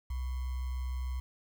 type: tone with sample-and-hold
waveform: sine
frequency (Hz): 63.5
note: B1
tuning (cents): +49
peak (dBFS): -32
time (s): 0.1-1.2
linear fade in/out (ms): 5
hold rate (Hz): 1050
effects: none